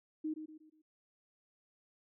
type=tone with echo; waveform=sine; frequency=311.1 Hz; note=D#4; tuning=in tune; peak=-34 dBFS; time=0.24-0.34 s; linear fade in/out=10 ms; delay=120 ms; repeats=4; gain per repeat=-8 dB; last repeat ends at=0.82 s; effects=none